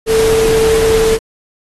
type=tone in noise; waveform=sine; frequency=445.3 Hz; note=A4; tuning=21 cents sharp; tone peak=-9 dBFS; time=0.06-1.19 s; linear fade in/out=50 ms; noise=pink; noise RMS=-19 dBFS; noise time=0.06-1.19 s; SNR=+7 dB; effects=AAC 32 kbps